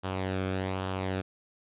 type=tone with flanger; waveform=sawtooth; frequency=94.3 Hz; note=F#2; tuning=33 cents sharp; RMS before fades=-32 dBFS; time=0.03-1.22 s; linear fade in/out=20 ms; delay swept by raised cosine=0.46 to 1.06 ms; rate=1.2 Hz; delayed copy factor=-0.55; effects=resampled to 8000 Hz